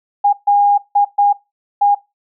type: tone bursts at uneven times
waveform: sine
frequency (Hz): 814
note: G#5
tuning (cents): -35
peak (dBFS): -8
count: 5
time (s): 0.24-0.33 / 0.47-0.78 / 0.95-1.05 / 1.18-1.33 / 1.81-1.95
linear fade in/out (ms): 10
effects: noise-tail reverb RT60 0.2 s tail -18 dB re dry